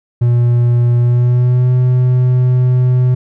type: tone with pitch glide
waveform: triangle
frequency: 120.3 to 125.99 Hz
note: B2 to B2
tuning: -45 to +35 cents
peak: -6 dBFS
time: 0.21-3.15 s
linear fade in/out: 10 ms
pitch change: +80 cents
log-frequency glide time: 0.98-1.72 s
effects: none